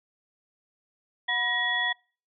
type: tone cluster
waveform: sine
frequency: 730 / 981 / 1899 / 3387 Hz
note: F#5 / B5 / A#6 / G#7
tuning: -24 / -12 / +32 / +33 cents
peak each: -35 / -35 / -26 / -30 dBFS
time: 1.28-1.93 s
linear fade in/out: 10 ms
effects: noise-tail reverb RT60 0.4 s tail -26 dB re dry